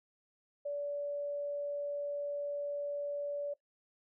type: tone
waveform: sine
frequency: 576 Hz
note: D5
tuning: 34 cents flat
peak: -34 dBFS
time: 0.65-3.54 s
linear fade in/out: 10 ms
effects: noise-tail reverb RT60 0.1 s tail -18 dB re dry